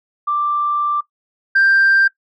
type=tone pair in turn; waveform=sine; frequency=1178 / 1579.7 Hz; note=D6 / G6; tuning=+5 / +13 cents; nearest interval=perfect fourth; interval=508 cents; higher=second; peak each=-15 / -8 dBFS; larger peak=second; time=0.27-1.01 / 1.55-2.08 s; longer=first; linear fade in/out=10 ms; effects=noise-tail reverb RT60 0.1 s tail -18 dB re dry + tanh soft clip ceiling -7 dBFS